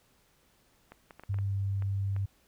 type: clicks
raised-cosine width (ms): 0.5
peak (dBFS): -32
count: 8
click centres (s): 0.92 / 1.108 / 1.196 / 1.236 / 1.343 / 1.387 / 1.823 / 2.164
type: tone with pitch glide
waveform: sine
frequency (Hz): 99 to 98.43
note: G2 to G2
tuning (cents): +18 to +8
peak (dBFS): -28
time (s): 1.29-2.26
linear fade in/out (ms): 10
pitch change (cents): -10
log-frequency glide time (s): 1.45-1.55
effects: pink hiss -67 dBFS RMS until 2.47 s